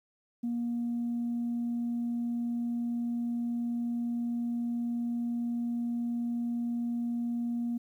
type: tone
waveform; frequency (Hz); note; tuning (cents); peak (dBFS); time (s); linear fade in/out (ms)
sine; 237.2; A#3; +30; -28; 0.43-7.78; 10
effects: tanh soft clip ceiling -26 dBFS + 11-bit